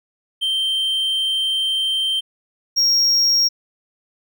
triangle tone pair in turn, 3134 / 5584 Hz, G7 / F8, -1 / -1 cents, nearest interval minor seventh, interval 1000 cents, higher second, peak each -16 / -12 dBFS, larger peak second, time 0.41-2.21 / 2.76-3.49 s, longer first, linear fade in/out 20 ms, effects none

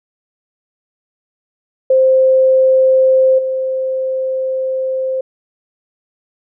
sine tone with level steps, 523.3 Hz, C5, in tune, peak -7 / -15 dBFS, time 1.9-5.21 s, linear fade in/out 5 ms, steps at 3.38 s, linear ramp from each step 10 ms, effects none

